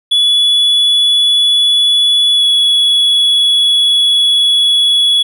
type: tone with pitch glide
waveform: triangle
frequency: 3414 to 3381 Hz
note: G#7 to G#7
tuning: +47 to +30 cents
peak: -6 dBFS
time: 0.11-5.23 s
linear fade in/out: 10 ms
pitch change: -17 cents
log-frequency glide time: 2.35-2.43 s
effects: none